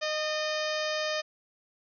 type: harmonic tone with a mistuned harmonic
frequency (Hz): 616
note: D#5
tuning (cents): -17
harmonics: 1 / 2 / 3 / 4 / 5 / 6 / 7 / 8 / 9 / 10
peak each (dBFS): -31 / -38 / -36 / -39 / -40 / -41 / -44 / -39 / -46 / -45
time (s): 0.01-1.22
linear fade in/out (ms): 20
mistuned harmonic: 3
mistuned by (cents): -30
effects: none